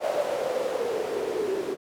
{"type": "noise with band-pass filter sweep", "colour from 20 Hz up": "white", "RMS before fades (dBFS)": -28, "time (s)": [0, 1.77], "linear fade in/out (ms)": 50, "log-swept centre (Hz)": [610, 370], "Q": 8.6, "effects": []}